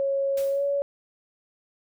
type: tone with pitch glide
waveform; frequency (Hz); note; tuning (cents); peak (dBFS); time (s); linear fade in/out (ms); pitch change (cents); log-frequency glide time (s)
sine; 550 to 563.8; C#5 to C#5; -14 to +29; -22; 0-0.82; 0; +43; 0.49-0.64
type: noise with exponential decay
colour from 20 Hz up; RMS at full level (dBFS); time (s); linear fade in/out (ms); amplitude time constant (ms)
white; -38; 0.37-0.74; 5; 80
effects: none